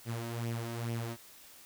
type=tone with flanger; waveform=sawtooth; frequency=116.54 Hz; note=A#2; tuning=in tune; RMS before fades=-37 dBFS; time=0.05-1.17 s; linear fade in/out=50 ms; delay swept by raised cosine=0.33 to 3.23 ms; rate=2.3 Hz; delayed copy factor=+0.6; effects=white hiss -55 dBFS RMS until 1.65 s